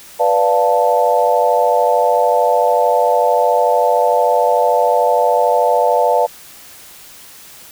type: chord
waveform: sine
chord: B half-diminished seventh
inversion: none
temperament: equal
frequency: 493.9 / 587.3 / 698.5 / 880 Hz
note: B4 / D5 / F5 / A5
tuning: 0 / 0 / 0 / 0 cents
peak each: -16 dBFS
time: 0.19-6.27 s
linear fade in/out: 20 ms
effects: white hiss -39 dBFS RMS until 7.71 s